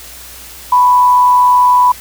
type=tone with frequency modulation; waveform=sine; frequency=990 Hz; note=B5; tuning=4 cents sharp; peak=-5 dBFS; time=0.72-1.92 s; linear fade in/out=5 ms; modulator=118 Hz; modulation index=0.23; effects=added 61 Hz sine -40 dBFS peak until 2 s + white hiss -33 dBFS RMS until 2 s